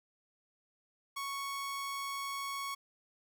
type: tone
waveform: sawtooth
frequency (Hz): 1108.7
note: C#6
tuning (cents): 0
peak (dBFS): -33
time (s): 1.16-2.75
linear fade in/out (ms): 10
effects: none